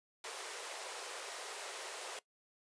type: high-pass noise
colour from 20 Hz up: pink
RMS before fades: -45 dBFS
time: 0.24-2.19 s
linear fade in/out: 2 ms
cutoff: 400 Hz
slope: 48 dB/octave
effects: noise-tail reverb RT60 0.1 s tail -19 dB re dry + resampled to 22050 Hz